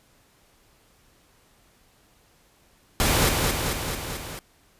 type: noise with echo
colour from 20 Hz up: pink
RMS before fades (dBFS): -21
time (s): 3-3.29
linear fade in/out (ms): 0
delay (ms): 220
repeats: 5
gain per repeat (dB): -3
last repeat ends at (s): 4.39
effects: pink hiss -60 dBFS RMS until 4.79 s + resampled to 32000 Hz